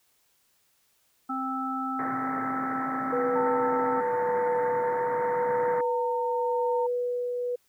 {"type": "harmonic tone", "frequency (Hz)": 263.2, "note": "C4", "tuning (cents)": 10, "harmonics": [1, 3, 5], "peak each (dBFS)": [-32, -35, -31], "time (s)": [1.29, 4.01], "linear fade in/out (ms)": 10}
{"type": "band-pass noise", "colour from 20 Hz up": "white", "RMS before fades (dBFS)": -37, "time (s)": [1.99, 5.81], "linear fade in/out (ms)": 2, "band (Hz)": [110, 2000], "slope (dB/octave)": 96}
{"type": "tone with tremolo", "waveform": "sine", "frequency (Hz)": 490, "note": "B4", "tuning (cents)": -14, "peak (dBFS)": -24, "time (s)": [3.12, 7.56], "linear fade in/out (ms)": 10, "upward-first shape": "triangle", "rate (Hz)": 0.89, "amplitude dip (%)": 35}
{"type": "tone with pitch glide", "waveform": "sine", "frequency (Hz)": [898, 914.8], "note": ["A5", "A#5"], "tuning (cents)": [35, -33], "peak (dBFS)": -28, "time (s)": [3.35, 6.87], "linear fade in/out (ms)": 10, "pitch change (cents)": 32, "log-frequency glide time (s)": [4.69, 5.06]}
{"effects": ["white hiss -68 dBFS RMS until 7.68 s"]}